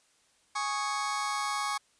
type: chord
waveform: sawtooth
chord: Ab suspended fourth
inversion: none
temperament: just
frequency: 830.6 / 1107.5 / 1245.9 Hz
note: Ab5 / Db6 / Eb6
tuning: 0 / -2 / +2 cents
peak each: -31 / -28 / -33 dBFS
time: 0.55-1.78 s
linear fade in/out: 10 ms
effects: white hiss -67 dBFS RMS until 1.99 s + resampled to 22050 Hz